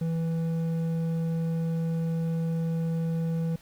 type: tone with hard clipping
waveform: sine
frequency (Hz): 164.4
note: E3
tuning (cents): -4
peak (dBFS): -27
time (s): 0.01-3.56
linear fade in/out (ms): 5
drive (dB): 6
effects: pink hiss -56 dBFS RMS until 3.61 s